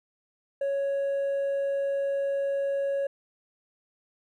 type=tone with hard clipping; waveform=triangle; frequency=555 Hz; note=C#5; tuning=2 cents sharp; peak=-24 dBFS; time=0.61-3.07 s; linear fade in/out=5 ms; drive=1 dB; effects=none